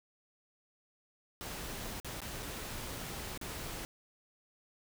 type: noise with dropouts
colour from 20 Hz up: pink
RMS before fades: -42 dBFS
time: 1.41-3.85 s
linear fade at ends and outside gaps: 0 ms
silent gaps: 2-2.046 / 2.204-2.217 / 2.424-2.428 / 3.376-3.413 s
effects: none